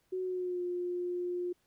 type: tone with pitch glide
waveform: sine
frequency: 371.1 to 355.2 Hz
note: F#4 to F4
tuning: +5 to +29 cents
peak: -32 dBFS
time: 0.12-1.53 s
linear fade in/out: 10 ms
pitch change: -76 cents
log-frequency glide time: 0.22-0.62 s
effects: pink hiss -74 dBFS RMS until 1.66 s